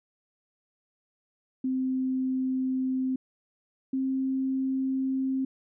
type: tone pair in turn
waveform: sine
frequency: 260 / 264.7 Hz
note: C4 / C4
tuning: -11 / +20 cents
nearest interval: unison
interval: 31 cents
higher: second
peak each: -25 dBFS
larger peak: neither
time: 1.64-3.16 / 3.93-5.45 s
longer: neither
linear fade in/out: 5 ms
effects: none